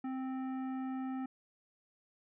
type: tone with hard clipping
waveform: sine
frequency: 261.6 Hz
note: C4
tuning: in tune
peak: -38 dBFS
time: 0.04-1.26 s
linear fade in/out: 5 ms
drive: 12 dB
effects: resampled to 8000 Hz